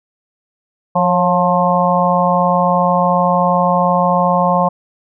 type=harmonic tone with a mistuned harmonic; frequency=177.2 Hz; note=F3; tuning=25 cents sharp; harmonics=1 / 3 / 4 / 5 / 6; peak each=-17 / -17 / -17 / -17 / -17 dBFS; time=0.95-4.69 s; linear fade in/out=10 ms; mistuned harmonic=3; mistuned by=+42 cents; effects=none